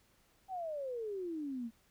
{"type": "exponential sweep", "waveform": "sine", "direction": "down", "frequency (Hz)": [784, 221.6], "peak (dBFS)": -37, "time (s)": [0.48, 1.71], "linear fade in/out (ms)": 50, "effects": ["pink hiss -70 dBFS RMS until 1.9 s"]}